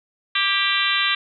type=harmonic tone with a mistuned harmonic; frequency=392 Hz; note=G4; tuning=in tune; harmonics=3 / 4 / 5 / 6 / 7 / 8 / 9 / 10; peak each=-26 / -26 / -26 / -26 / -26 / -26 / -26 / -26 dBFS; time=0.35-1.15 s; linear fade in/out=5 ms; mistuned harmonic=4; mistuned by=+37 cents; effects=none